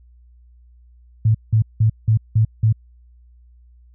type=tone bursts; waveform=sine; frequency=110 Hz; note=A2; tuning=in tune; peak=-11 dBFS; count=6; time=1.25-2.726 s; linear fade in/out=5 ms; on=96 ms; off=180 ms; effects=added 60 Hz sine -46 dBFS peak until 3.94 s